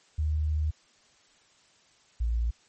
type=tone pair in turn; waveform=sine; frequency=76.6 / 57.66 Hz; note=D#2 / A#1; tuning=-27 / -18 cents; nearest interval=perfect fourth; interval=491 cents; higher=first; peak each=-24 dBFS; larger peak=neither; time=0.18-0.71 / 2.2-2.51 s; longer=first; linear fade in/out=10 ms; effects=white hiss -62 dBFS RMS until 2.68 s + MP3 32 kbps